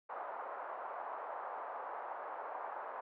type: band-pass noise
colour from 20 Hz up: pink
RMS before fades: -44 dBFS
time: 0.09-3.01 s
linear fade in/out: 10 ms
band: 620 to 1200 Hz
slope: 24 dB/octave
effects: none